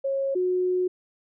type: tone pair in turn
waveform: sine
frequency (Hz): 545 / 364.8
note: C#5 / F#4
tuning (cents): -29 / -24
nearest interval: perfect fifth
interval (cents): 695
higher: first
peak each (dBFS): -23 / -21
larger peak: second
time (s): 0.04-0.35 / 0.35-0.88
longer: second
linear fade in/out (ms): 10
effects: none